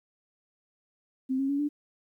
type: tone with pitch steps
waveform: sine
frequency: 261.6 / 271.6 / 282 / 292.8 Hz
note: C4 / C#4 / C#4 / D4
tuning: 0 / -35 / +30 / -5 cents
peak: -25 dBFS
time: 1.29-1.69 s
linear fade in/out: 20 ms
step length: 100 ms
effects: 11-bit